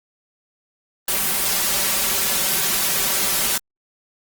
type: noise with comb filter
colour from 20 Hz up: white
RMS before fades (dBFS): -20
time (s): 1.08-3.58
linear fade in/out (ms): 5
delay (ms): 5.2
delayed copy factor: +0.7
effects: Opus 24 kbps